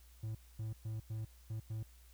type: tone bursts at uneven times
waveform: triangle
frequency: 110 Hz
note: A2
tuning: in tune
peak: -36 dBFS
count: 6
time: 0.23-0.35 / 0.59-0.73 / 0.85-1 / 1.1-1.25 / 1.5-1.6 / 1.7-1.83 s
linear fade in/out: 5 ms
effects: added 60 Hz sine -58 dBFS peak until 2.13 s + white hiss -67 dBFS RMS until 2.13 s